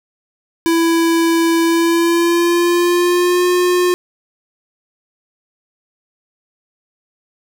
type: tone with pitch glide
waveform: square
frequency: 332.1 to 358 Hz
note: E4 to F4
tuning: +13 to +43 cents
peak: -12 dBFS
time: 0.66-3.94 s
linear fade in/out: 0 ms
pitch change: +130 cents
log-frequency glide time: 1.63-3.46 s
effects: none